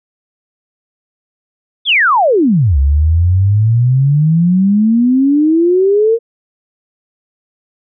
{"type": "exponential two-way sweep", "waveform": "sine", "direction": "down then up", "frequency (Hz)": [3634, 66.9, 468.5], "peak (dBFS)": -7, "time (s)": [1.85, 6.19], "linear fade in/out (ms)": 50, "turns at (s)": 2.78, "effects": []}